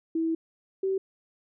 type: tone pair in turn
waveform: sine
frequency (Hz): 325.8 / 384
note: E4 / G4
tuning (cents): -20 / -36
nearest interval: minor third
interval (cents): 284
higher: second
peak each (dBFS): -24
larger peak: neither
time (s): 0.15-0.35 / 0.83-0.98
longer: first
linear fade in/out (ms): 5
effects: none